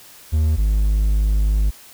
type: tone pair in turn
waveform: triangle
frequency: 77.78 / 51.82 Hz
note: D#2 / G#1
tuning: 0 / -3 cents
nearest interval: perfect fifth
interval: 703 cents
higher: first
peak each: -12 dBFS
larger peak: neither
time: 0.32-0.57 / 0.57-1.71 s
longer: second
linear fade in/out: 20 ms
effects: white hiss -44 dBFS RMS until 1.93 s